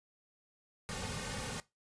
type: noise with comb filter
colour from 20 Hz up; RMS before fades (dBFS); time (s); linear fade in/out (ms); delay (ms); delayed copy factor
pink; -40; 0.89-1.6; 0; 3; -0.75
effects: noise-tail reverb RT60 0.2 s tail -18 dB re dry + resampled to 22050 Hz